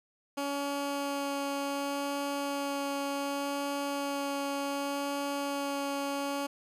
15% pulse tone with vibrato, 281.2 Hz, C#4, 25 cents sharp, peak -25 dBFS, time 0.37-6.47 s, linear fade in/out 10 ms, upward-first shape sine, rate 0.67 Hz, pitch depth 8 cents each way, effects resampled to 32000 Hz

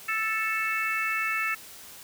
harmonic tone, 440 Hz, A4, in tune, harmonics 3 / 4 / 5 / 6, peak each -31 / -31 / -31 / -31 dBFS, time 0.08-1.55 s, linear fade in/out 10 ms, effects white hiss -46 dBFS RMS until 2.03 s

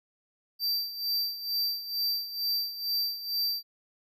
square tone with tremolo, 4677 Hz, D8, 8 cents flat, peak -26 dBFS, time 0.59-3.63 s, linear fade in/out 50 ms, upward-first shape sine, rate 2.2 Hz, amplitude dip 75%, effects none

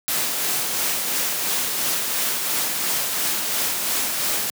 white noise with tremolo, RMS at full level -22 dBFS, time 0.08-4.5 s, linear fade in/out 0 ms, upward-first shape sine, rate 2.9 Hz, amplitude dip 30%, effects high-pass 150 Hz 12 dB/octave

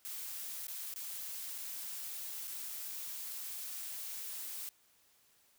blue noise with dropouts, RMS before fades -43 dBFS, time 0.05-4.69 s, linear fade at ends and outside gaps 0 ms, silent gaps 0.669-0.682 / 0.939-0.96 / 1.58-1.584 / 2.473-2.478 s, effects white hiss -69 dBFS RMS until 5.58 s

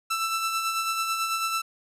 sawtooth tone with tremolo, 1329 Hz, E6, 14 cents sharp, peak -20 dBFS, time 0.1-1.62 s, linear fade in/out 10 ms, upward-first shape sine, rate 9.1 Hz, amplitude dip 40%, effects resampled to 32000 Hz

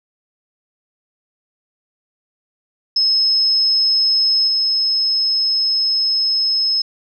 sine tone with level steps, 5180 Hz, E8, 31 cents flat, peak -12 / -14 dBFS, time 2.96-6.82 s, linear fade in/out 5 ms, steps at 4.47 s, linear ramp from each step 10 ms, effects none

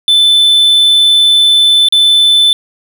triangle tone with dropouts, 3519 Hz, A7, in tune, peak -3 dBFS, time 0.08-2.53 s, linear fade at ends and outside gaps 1 ms, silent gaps 1.886-1.924 s, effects none

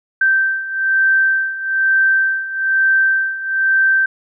sine beating tone pair, 1559 / 1560.1 Hz, G6 / G6, -10 / -9 cents, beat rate 1.1 Hz, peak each -18 / -14 dBFS, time 0.21-4.06 s, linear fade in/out 5 ms, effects none

